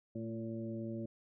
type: harmonic tone with a mistuned harmonic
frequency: 113.6 Hz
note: A#2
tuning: 44 cents flat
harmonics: 1 / 2 / 3 / 4 / 5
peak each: -44 / -41 / -44 / -57 / -48 dBFS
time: 0.15-1.06 s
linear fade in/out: 5 ms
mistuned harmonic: 2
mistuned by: -21 cents
effects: none